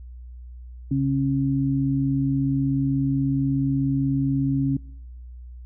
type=tone pair together; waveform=sine; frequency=136.45 / 272.9 Hz; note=C#3 / C#4; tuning=-27 / -27 cents; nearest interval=octave; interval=1200 cents; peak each=-22 dBFS; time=0.91-4.77 s; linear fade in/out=5 ms; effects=noise-tail reverb RT60 0.8 s tail -23 dB re dry + added 61 Hz sine -37 dBFS peak until 5.65 s